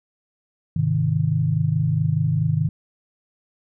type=chord; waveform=sine; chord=Ab major; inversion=none; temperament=equal; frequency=103.83 / 130.81 / 155.56 Hz; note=Ab2 / C3 / Eb3; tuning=0 / 0 / 0 cents; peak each=-24 / -23 / -20 dBFS; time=0.76-2.69 s; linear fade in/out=5 ms; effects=none